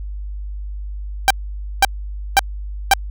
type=tone bursts; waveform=sawtooth; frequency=785 Hz; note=G5; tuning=2 cents sharp; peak=-4 dBFS; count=4; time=1.28-2.936 s; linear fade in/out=0 ms; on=24 ms; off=520 ms; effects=added 50 Hz sine -25 dBFS peak until 3.1 s